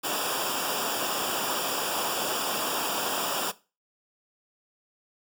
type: noise with comb filter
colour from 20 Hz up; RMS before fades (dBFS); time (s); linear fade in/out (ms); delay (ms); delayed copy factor
pink; -29; 0.03-3.52; 20; 0.48; -0.8
effects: noise-tail reverb RT60 0.3 s tail -18 dB re dry + high-pass 200 Hz 12 dB/octave